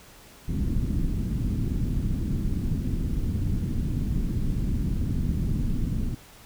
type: low-pass noise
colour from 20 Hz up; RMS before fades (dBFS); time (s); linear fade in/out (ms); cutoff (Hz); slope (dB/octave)
pink; -26; 0.48-6.15; 5; 260; 24
effects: pink hiss -50 dBFS RMS until 6.45 s